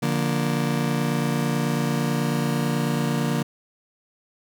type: chord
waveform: 35% pulse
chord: Bb major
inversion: first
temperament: just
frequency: 145.68 / 174.81 / 233.1 Hz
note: D3 / F3 / Bb3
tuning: -14 / +2 / 0 cents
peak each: -23 / -26 / -24 dBFS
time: 0.02-3.43 s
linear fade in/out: 10 ms
effects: none